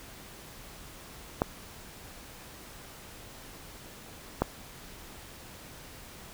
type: clicks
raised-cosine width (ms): 1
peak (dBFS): -10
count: 2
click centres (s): 1.419 / 4.42
effects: pink hiss -48 dBFS RMS until 6.33 s